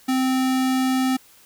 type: tone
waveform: square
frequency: 260 Hz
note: C4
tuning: 11 cents flat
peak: -19 dBFS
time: 0.08-1.17 s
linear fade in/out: 10 ms
effects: white hiss -52 dBFS RMS until 1.45 s